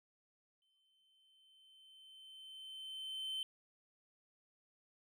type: tone with exponential growth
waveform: triangle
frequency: 3081 Hz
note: G7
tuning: 31 cents flat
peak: -36 dBFS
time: 0.62-3.43 s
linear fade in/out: 1 ms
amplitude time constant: 610 ms
effects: none